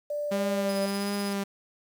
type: tone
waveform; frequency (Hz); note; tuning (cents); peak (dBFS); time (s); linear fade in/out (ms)
sine; 588; D5; +2; -28; 0.1-0.86; 5
type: tone with vibrato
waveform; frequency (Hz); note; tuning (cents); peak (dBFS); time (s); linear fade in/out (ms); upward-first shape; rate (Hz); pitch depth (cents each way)
sawtooth; 199.8; G3; +33; -24; 0.31-1.44; 10; triangle; 1.5; 23
type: tone with tremolo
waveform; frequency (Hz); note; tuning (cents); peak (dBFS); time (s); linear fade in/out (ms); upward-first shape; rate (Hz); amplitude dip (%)
sawtooth; 4985; D#8; +2; -34; 0.69-1.33; 2; sine; 16; 60
effects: 9-bit